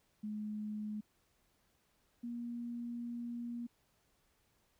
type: tone pair in turn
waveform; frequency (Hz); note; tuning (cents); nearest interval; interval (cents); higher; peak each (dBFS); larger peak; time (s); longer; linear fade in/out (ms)
sine; 211.8 / 237.7; G#3 / A#3; +34 / +34; major second; 200; second; -38 / -39; first; 0.23-1.01 / 2.23-3.67; second; 10
effects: pink hiss -75 dBFS RMS until 4.79 s